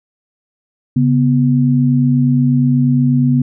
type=tone pair together; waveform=sine; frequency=138.57 / 246.9 Hz; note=C#3 / B3; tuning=0 / 0 cents; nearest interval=minor seventh; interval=1000 cents; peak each=-12 dBFS; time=0.96-3.42 s; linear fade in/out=5 ms; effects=none